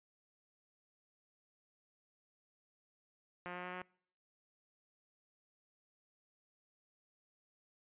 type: tone with pitch steps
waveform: 5% pulse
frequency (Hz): 177.9 / 179.24 / 180.59 / 181.95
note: F3 / F3 / F#3 / F#3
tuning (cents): +32 / +45 / -42 / -29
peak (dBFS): -31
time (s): 3.46-3.82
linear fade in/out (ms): 0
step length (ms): 90
effects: noise-tail reverb RT60 0.6 s tail -25 dB re dry + resampled to 8000 Hz